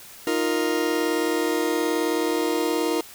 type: chord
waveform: 40% pulse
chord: Eb suspended second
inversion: none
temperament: just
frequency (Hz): 311.1 / 350 / 466.7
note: Eb4 / F4 / Bb4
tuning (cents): 0 / +4 / +2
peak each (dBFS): -25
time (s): 0.27-3.01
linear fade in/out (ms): 2
effects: white hiss -44 dBFS RMS until 3.14 s